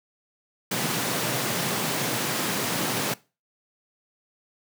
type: high-pass noise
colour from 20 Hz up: pink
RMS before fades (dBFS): -27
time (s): 0.71-3.14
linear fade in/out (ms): 5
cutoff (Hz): 120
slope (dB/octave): 48
effects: noise-tail reverb RT60 0.3 s tail -21 dB re dry